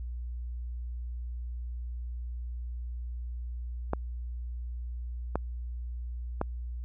clicks, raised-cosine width 1 ms, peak -14 dBFS, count 3, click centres 3.934 / 5.356 / 6.414 s, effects added 60 Hz sine -34 dBFS peak until 6.84 s

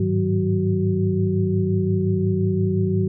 sine tone cluster, 101.2 / 106.9 / 156.3 / 186.2 / 375.5 Hz, G#2 / A2 / D#3 / F#3 / F#4, -44 / -49 / +8 / +11 / +26 cents, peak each -22 / -30 / -27 / -22 / -24 dBFS, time 0-3.08 s, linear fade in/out 5 ms, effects none

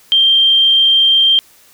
sine tone, 3167 Hz, G7, 17 cents sharp, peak -7 dBFS, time 0.12-1.39 s, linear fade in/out 0 ms, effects white hiss -47 dBFS RMS until 1.73 s

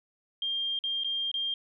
sine tone with dropouts, 3200 Hz, G7, 35 cents sharp, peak -28 dBFS, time 0.42-1.54 s, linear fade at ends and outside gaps 2 ms, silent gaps 0.79-0.838 / 1.036-1.045 / 1.315-1.341 s, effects none

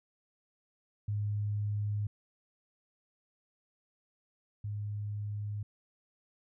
sine tone pair in turn, 103.83 / 103.83 Hz, G#2 / G#2, 0 / 0 cents, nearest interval unison, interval 0 cents, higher neither, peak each -30 / -34 dBFS, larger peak first, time 1.08-2.07 / 4.64-5.63 s, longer neither, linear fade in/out 5 ms, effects none

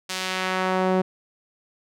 sawtooth tone with band-pass filter sweep, 186.4 Hz, F#3, 13 cents sharp, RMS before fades -24 dBFS, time 0.09-1.02 s, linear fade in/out 10 ms, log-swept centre 5300 to 440 Hz, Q 0.76, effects none

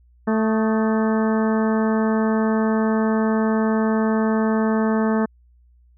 harmonic tone with a mistuned harmonic, 220 Hz, A3, in tune, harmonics 1 / 2 / 3 / 4 / 5 / 6 / 7 / 8, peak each -18 / -24 / -28 / -30 / -32 / -34 / -35 / -36 dBFS, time 0.27-5.26 s, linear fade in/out 10 ms, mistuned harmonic 6, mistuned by -74 cents, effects added 60 Hz sine -51 dBFS peak until 5.97 s

